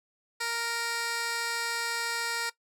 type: tone with band-pass filter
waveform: 15% pulse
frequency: 466.2 Hz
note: A#4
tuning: in tune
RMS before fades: -32 dBFS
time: 0.4-2.5 s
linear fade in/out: 10 ms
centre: 4900 Hz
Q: 0.52
effects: noise-tail reverb RT60 0.1 s tail -18 dB re dry